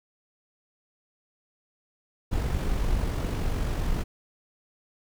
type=noise with amplitude modulation; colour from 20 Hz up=brown; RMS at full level=-25 dBFS; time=2.31-4.04 s; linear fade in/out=20 ms; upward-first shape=sine; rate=47.2 Hz; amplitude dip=35%; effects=none